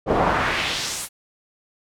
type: noise with band-pass filter sweep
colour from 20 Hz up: brown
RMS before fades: -22 dBFS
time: 0.06-1.09 s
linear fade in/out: 50 ms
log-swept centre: 540 to 11000 Hz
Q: 1.5
effects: none

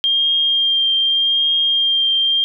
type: tone with vibrato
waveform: sine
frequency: 3203 Hz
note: G7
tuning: 37 cents sharp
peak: -13 dBFS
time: 0.04-2.44 s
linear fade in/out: 0 ms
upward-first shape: triangle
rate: 0.83 Hz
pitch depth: 18 cents each way
effects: none

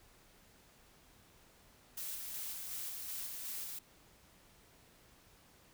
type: noise with tremolo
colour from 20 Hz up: blue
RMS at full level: -42 dBFS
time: 1.97-3.79 s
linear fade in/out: 5 ms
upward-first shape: square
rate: 2.7 Hz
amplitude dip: 25%
effects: pink hiss -64 dBFS RMS until 5.73 s

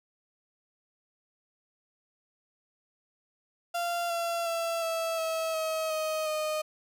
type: tone with pitch steps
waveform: 35% pulse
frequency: 691 / 679.9 / 669 / 658.3 / 647.7 / 637.3 / 627.1 / 617 Hz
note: F5 / F5 / E5 / E5 / E5 / D#5 / D#5 / D#5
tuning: -19 / -47 / +25 / -3 / -31 / +41 / +13 / -15 cents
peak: -27 dBFS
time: 3.74-6.62 s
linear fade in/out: 10 ms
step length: 360 ms
effects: none

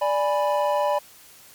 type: chord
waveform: triangle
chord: G# diminished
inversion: second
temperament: equal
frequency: 587.3 / 830.6 / 987.8 Hz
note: D5 / G#5 / B5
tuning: 0 / 0 / 0 cents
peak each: -20 / -24 / -23 dBFS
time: 0.01-0.99 s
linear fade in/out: 10 ms
effects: white hiss -49 dBFS RMS until 1.54 s + MP3 96 kbps

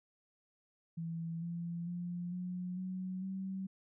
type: tone with pitch steps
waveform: sine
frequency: 165.7 / 170.46 / 175.35 / 180.38 / 185.56 / 190.89 Hz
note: E3 / F3 / F3 / F#3 / F#3 / G3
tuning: +9 / -42 / +7 / -44 / +5 / -46 cents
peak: -37 dBFS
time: 0.97-3.67 s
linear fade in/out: 10 ms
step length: 450 ms
effects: none

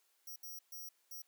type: tone bursts at uneven times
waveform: 10% pulse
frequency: 5700 Hz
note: F8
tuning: 34 cents sharp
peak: -40 dBFS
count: 4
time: 0.27-0.36 / 0.43-0.59 / 0.72-0.89 / 1.11-1.22 s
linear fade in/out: 5 ms
effects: white hiss -75 dBFS RMS until 1.27 s + high-pass 400 Hz 12 dB/octave

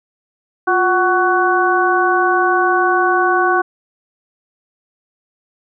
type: harmonic tone with a mistuned harmonic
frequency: 372.8 Hz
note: F#4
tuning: 13 cents sharp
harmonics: 1 / 2 / 3 / 4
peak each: -17 / -17 / -17 / -17 dBFS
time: 0.67-3.62 s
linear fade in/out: 10 ms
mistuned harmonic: 1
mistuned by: -85 cents
effects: none

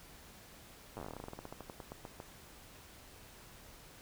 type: slowing click train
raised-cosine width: 1 ms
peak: -30 dBFS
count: 25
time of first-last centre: 0.97-2.201 s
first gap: 9 ms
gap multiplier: 1.13
effects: pink hiss -56 dBFS RMS until 4.01 s

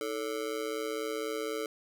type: tone with amplitude modulation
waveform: square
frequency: 440 Hz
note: A4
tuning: in tune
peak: -29 dBFS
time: 0.01-1.66 s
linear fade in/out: 2 ms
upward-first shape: sine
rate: 124 Hz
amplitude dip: 100%
effects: none

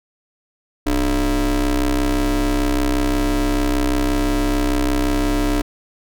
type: ring-modulated tone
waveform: 40% pulse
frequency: 131.4 Hz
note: C3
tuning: 8 cents sharp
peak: -12 dBFS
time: 0.86-5.62 s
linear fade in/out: 10 ms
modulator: 164 Hz
effects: none

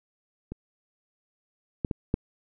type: clicks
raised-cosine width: 3 ms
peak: -22 / -13 / -15 / -10 dBFS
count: 4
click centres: 0.52 / 1.848 / 1.912 / 2.141 s
effects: none

